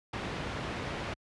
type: low-pass noise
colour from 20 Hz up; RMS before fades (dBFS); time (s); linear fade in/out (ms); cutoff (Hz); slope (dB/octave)
pink; -36; 0.13-1.14; 5; 3000; 12
effects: high-pass 60 Hz 12 dB/octave + resampled to 24000 Hz